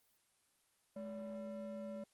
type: ring-modulated tone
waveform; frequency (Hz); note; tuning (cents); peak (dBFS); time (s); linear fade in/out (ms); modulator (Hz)
triangle; 392; G4; 0; -38; 0.96-2.04; 5; 180
effects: white hiss -75 dBFS RMS until 2.13 s + Opus 24 kbps